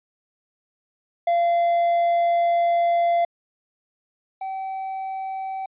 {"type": "tone pair in turn", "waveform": "triangle", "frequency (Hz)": [687, 767.4], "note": ["F5", "G5"], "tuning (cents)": [-29, -37], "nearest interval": "major second", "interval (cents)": 192, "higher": "second", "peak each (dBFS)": [-15, -25], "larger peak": "first", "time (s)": [[1.27, 3.25], [4.41, 5.66]], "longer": "first", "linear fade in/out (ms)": 5, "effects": ["resampled to 8000 Hz"]}